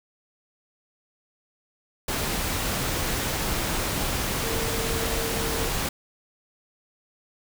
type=tone in noise; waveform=sine; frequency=454.6 Hz; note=A#4; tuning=43 cents flat; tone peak=-32 dBFS; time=4.43-5.68 s; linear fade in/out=5 ms; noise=pink; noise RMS=-27 dBFS; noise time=2.08-5.89 s; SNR=-8 dB; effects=none